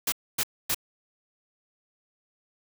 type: noise bursts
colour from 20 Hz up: white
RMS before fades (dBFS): -26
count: 3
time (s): 0.07-0.746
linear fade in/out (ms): 5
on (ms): 52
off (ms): 260
effects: none